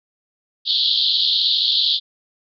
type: band-pass noise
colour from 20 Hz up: white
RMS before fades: -18 dBFS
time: 0.65-2 s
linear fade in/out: 50 ms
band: 3200 to 4500 Hz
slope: 96 dB/octave
effects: none